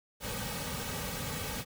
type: noise with comb filter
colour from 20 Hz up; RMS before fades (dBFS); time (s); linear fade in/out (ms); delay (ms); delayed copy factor
pink; -37; 0.2-1.65; 50; 2.9; -0.7
effects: none